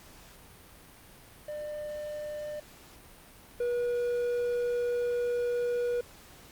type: tone pair in turn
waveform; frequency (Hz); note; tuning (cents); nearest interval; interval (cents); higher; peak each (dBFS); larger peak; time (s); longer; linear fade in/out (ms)
triangle; 599 / 483.3; D5 / B4; +34 / -38; major third; 372; first; -33 / -25; second; 1.48-2.6 / 3.6-6.01; second; 5
effects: pink hiss -53 dBFS RMS until 6.51 s + Opus 48 kbps